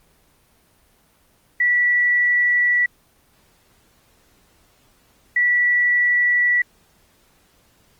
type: tone pair in turn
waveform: sine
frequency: 1952 / 1952 Hz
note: B6 / B6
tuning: -21 / -21 cents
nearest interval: unison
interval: 0 cents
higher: neither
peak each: -14 dBFS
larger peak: neither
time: 1.6-2.86 / 5.36-6.62 s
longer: neither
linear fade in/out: 5 ms
effects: pink hiss -58 dBFS RMS until 7.99 s + Opus 24 kbps